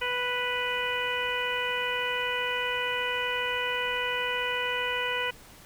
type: harmonic tone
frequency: 493.9 Hz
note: B4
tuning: in tune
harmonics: 1 / 2 / 3 / 4 / 5 / 6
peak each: -34 / -34 / -34 / -34 / -34 / -34 dBFS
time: 0.01-5.31 s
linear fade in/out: 10 ms
effects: pink hiss -51 dBFS RMS until 5.65 s